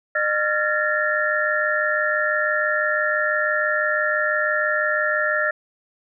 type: tone cluster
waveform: sine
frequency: 608 / 1378 / 1719 / 1825 Hz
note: D#5 / F6 / A6 / A#6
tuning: -40 / -24 / -41 / -37 cents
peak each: -24 dBFS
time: 0.15-5.51 s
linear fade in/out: 5 ms
effects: none